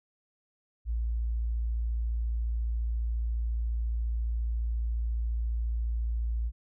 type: tone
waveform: sine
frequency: 57.2 Hz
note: A#1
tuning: 32 cents flat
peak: -27 dBFS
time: 0.85-6.52 s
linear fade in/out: 50 ms
effects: none